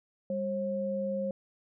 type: tone pair together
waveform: sine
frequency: 199.35 / 539 Hz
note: G3 / C#5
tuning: +29 / -49 cents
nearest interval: octave + perfect fourth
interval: 1722 cents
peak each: -34 / -31 dBFS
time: 0.3-1.31 s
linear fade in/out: 2 ms
effects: none